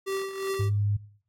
square tone with tremolo, 388.1 Hz, G4, 17 cents flat, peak -27 dBFS, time 0.06-0.7 s, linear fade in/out 20 ms, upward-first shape triangle, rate 2.8 Hz, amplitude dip 70%
sine tone, 102.7 Hz, G#2, 19 cents flat, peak -23 dBFS, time 0.59-0.97 s, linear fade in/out 10 ms
effects noise-tail reverb RT60 0.5 s tail -18 dB re dry + AAC 48 kbps

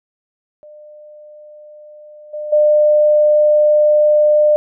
sine tone with level steps, 601 Hz, D5, 40 cents sharp, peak -36 / -22 / -8 dBFS, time 0.63-4.56 s, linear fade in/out 0 ms, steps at 2.33 / 2.52 s, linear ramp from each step 10 ms, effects none

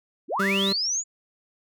sine linear sweep, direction up, 207.3 to 7060 Hz, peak -23 dBFS, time 0.28-1.04 s, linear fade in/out 50 ms
25% pulse tone, 196 Hz, G3, in tune, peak -20 dBFS, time 0.39-0.73 s, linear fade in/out 10 ms
effects none

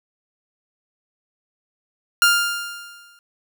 sawtooth tone with exponential decay, 1400 Hz, F6, 4 cents sharp, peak -7 dBFS, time 2.22-3.19 s, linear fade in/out 1 ms, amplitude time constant 210 ms, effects none

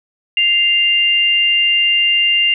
sine tone pair together, 2093 / 2794 Hz, C7 / F7, 0 / 0 cents, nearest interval perfect fourth, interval 500 cents, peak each -19 / -11 dBFS, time 0.37-2.54 s, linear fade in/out 2 ms, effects none

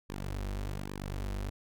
sawtooth tone with flanger, 49.05 Hz, G1, 2 cents sharp, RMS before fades -37 dBFS, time 0.09-1.5 s, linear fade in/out 10 ms, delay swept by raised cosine 1.4 to 7.2 ms, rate 1.2 Hz, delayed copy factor -0.85, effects none

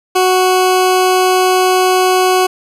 20% pulse tone, 370 Hz, F#4, in tune, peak -4 dBFS, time 0.15-2.47 s, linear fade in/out 10 ms, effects resampled to 32000 Hz + 7-bit

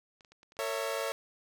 clicks, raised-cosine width 0.2 ms, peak -40 dBFS, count 11, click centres 0.208 / 0.248 / 0.32 / 0.431 / 0.521 / 0.568 / 0.645 / 0.676 / 0.706 / 0.739 / 0.778 s
sawtooth chord, A# diminished, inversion none, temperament equal with one note detuned, 454.7 / 554.4 / 659.3 Hz, A#4 / C#5 / E5, -43 / 0 / 0 cents, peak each -33 / -31 / -34 dBFS, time 0.59-1.12 s, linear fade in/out 0 ms
effects none

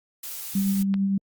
blue noise, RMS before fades -35 dBFS, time 0.23-0.83 s, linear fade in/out 5 ms
sine tone with tremolo, 196 Hz, G3, in tune, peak -19 dBFS, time 0.55-1.18 s, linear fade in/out 5 ms, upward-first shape triangle, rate 8.8 Hz, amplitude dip 30%
click, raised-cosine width 0.3 ms, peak -20 dBFS, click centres 0.941 s
effects Opus 48 kbps

